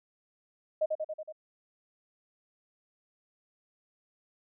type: tone with echo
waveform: sine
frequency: 622.3 Hz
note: D#5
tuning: in tune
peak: -24 dBFS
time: 0.81-0.86 s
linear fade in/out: 10 ms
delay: 93 ms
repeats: 5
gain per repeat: -3 dB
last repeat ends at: 1.325 s
effects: none